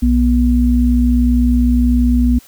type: tone pair together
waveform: sine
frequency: 60.92 / 243.7 Hz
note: B1 / B3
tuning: -23 / -23 cents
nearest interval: 2 octaves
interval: 2400 cents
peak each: -12 dBFS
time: 0.02-2.39 s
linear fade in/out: 10 ms
effects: white hiss -45 dBFS RMS until 2.47 s